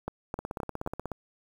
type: two click trains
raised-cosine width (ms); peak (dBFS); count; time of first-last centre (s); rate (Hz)
1; -18 / -20; 4 / 13; 0.08-0.863 / 0.39-1.117; 3.83 / 16.5
effects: 8-bit